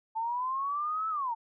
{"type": "linear two-way sweep", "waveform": "sine", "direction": "up then down", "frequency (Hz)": [880, 1318.5, 880], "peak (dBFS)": -29, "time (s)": [0.15, 1.35], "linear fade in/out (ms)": 20, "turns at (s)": 1.09, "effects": []}